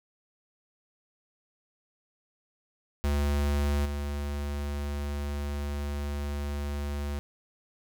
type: tone with level steps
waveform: square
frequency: 72.1 Hz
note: D2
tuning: 31 cents flat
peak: -25 / -31 dBFS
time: 3.04-7.19 s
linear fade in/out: 0 ms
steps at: 3.85 s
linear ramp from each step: 10 ms
effects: none